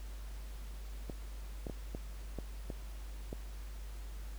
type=clicks; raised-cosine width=2 ms; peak=-27 dBFS; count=7; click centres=1.098 / 1.668 / 1.698 / 1.949 / 2.387 / 2.702 / 3.329 s; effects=added 50 Hz sine -42 dBFS peak until 4.38 s + pink hiss -57 dBFS RMS until 4.38 s